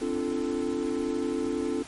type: chord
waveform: triangle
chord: D minor seventh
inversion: third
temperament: equal with one note detuned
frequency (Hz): 261.6 / 293.7 / 343.8 / 440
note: C4 / D4 / F4 / A4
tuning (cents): 0 / 0 / -27 / 0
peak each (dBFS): -30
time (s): 0.01-1.83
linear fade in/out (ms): 10
effects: pink hiss -45 dBFS RMS until 1.87 s + MP3 48 kbps